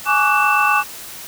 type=tone cluster; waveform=sine; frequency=838 / 1130 / 1178 / 1483 / 2657 Hz; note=G#5 / C#6 / D6 / F#6 / E7; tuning=+15 / +33 / +5 / +4 / +13 cents; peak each=-19 dBFS; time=0.05-0.84 s; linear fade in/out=50 ms; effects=white hiss -34 dBFS RMS until 1.27 s